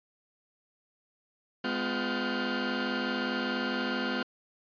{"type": "tone cluster", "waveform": "sawtooth", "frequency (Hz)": [207.6, 252.3, 351.7, 1414, 1542], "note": ["G#3", "B3", "F4", "F6", "G6"], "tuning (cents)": [0, 37, 12, 21, -29], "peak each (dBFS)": [-32, -29, -34, -32, -35], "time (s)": [1.64, 4.23], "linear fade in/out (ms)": 5, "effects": ["resampled to 11025 Hz"]}